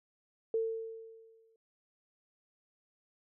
sine tone with exponential decay, 450 Hz, A4, 39 cents sharp, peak -27 dBFS, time 0.54-1.56 s, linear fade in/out 2 ms, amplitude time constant 220 ms, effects none

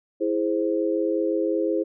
sine chord, E augmented, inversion none, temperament equal, 329.6 / 415.3 / 523.3 Hz, E4 / G#4 / B#4, 0 / 0 / 0 cents, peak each -24 / -26 / -26 dBFS, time 0.2-1.84 s, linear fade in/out 20 ms, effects none

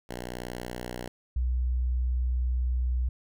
5% pulse / sine tone pair in turn, 60.9 / 62 Hz, B1 / B1, -24 / +7 cents, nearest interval unison, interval 31 cents, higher second, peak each -24 dBFS, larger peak neither, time 0.09-1.08 / 1.36-3.09 s, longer second, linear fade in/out 5 ms, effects none

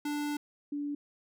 square / sine tone pair in turn, 293.7 / 289.5 Hz, D4 / D4, 0 / -25 cents, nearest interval unison, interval 25 cents, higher first, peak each -32 / -32 dBFS, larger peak neither, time 0.05-0.37 / 0.72-0.95 s, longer first, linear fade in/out 5 ms, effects none

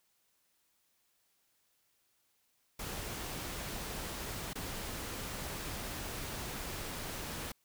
pink noise with dropouts, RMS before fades -41 dBFS, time 2.79-7.52 s, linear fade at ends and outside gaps 5 ms, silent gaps 4.533-4.554 s, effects white hiss -75 dBFS RMS until 7.64 s

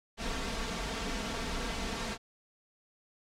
pink noise with comb filter, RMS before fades -35 dBFS, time 0.17-2.18 s, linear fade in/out 50 ms, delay 4.4 ms, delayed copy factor +0.65, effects low-pass 6000 Hz 12 dB/octave

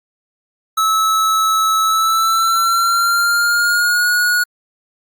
square tone with pitch glide, 1300 to 1450.8 Hz, E6 to F#6, -24 to -34 cents, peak -13 dBFS, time 0.77-4.44 s, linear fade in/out 10 ms, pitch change +190 cents, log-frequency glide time 1.83-4.09 s, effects Opus 48 kbps

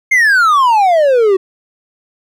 triangle exponential sweep, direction down, 2155 to 370 Hz, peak -5 dBFS, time 0.11-1.37 s, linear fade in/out 10 ms, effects none

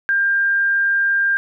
sine tone, 1597 Hz, G6, 32 cents sharp, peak -14 dBFS, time 0.09-1.37 s, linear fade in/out 0 ms, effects none

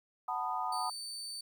sine chord, B dominant seventh, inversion second, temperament just, 740.8 / 889 / 987.8 / 1234.7 Hz, F#5 / A5 / B5 / D#6, +2 / +18 / 0 / -14 cents, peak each -38 dBFS, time 0.28-0.9 s, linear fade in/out 5 ms
30% pulse tone, 4559 Hz, C#8, 48 cents sharp, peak -37 dBFS, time 0.72-1.41 s, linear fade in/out 5 ms
effects 11-bit

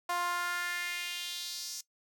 sawtooth tone with high-pass filter sweep, 351.3 Hz, F4, 10 cents sharp, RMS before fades -36 dBFS, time 0.09-1.81 s, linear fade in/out 5 ms, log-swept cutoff 870 to 5900 Hz, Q 2.7, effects noise-tail reverb RT60 0.1 s tail -18 dB re dry

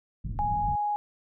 pink low-pass noise, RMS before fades -33 dBFS, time 0.24-0.76 s, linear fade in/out 10 ms, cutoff 180 Hz, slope 24 dB/octave
sine tone, 830.6 Hz, G#5, in tune, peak -25 dBFS, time 0.39-0.96 s, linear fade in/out 0 ms
effects none

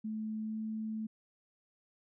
sine tone with pitch glide, 217.3 to 218.7 Hz, A3 to A3, -21 to -10 cents, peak -35 dBFS, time 0.04-1.07 s, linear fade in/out 10 ms, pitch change +11 cents, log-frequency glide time 0.42-0.58 s, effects none

